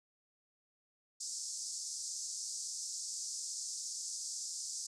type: band-pass noise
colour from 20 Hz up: white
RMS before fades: -42 dBFS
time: 1.2-4.87 s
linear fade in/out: 10 ms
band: 4900 to 8200 Hz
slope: 48 dB/octave
effects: none